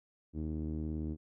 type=tone with low-pass filter; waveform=sawtooth; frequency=77.78 Hz; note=D#2; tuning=in tune; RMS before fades=-37 dBFS; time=0.33-1.17 s; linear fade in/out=50 ms; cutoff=300 Hz; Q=3; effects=none